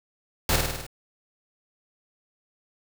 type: noise with echo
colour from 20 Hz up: pink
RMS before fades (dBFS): -22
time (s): 0.49-0.56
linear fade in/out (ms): 2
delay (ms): 51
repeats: 6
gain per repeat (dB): -3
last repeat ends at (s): 0.866
effects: none